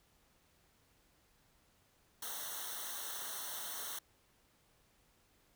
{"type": "noise with comb filter", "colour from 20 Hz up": "white", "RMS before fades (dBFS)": -43, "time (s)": [2.22, 3.99], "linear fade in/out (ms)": 5, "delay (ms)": 0.41, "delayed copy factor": -1, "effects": ["pink hiss -71 dBFS RMS until 5.55 s"]}